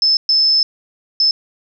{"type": "tone bursts at uneven times", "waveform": "sine", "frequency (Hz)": 5250, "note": "E8", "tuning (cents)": -8, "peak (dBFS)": -10, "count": 3, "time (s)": [[0.02, 0.17], [0.29, 0.63], [1.2, 1.31]], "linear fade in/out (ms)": 2, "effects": []}